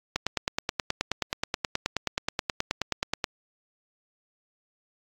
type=click train; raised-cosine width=0.2 ms; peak=-8 dBFS; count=30; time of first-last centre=0.16-3.242 s; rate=9.41 Hz; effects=AAC 64 kbps